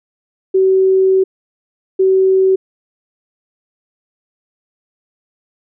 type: tone bursts at uneven times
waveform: sine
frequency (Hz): 380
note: F#4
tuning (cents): +46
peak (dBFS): -8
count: 2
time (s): 0.54-1.24 / 1.99-2.56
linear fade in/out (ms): 10
effects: none